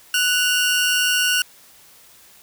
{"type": "tone pair together", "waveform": "sawtooth", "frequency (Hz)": [1480, 2794], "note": ["F#6", "F7"], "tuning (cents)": [0, 0], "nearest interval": "major seventh", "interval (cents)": 1100, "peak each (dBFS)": -16, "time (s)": [0.14, 1.42], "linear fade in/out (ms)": 2, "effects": ["white hiss -49 dBFS RMS until 2.42 s"]}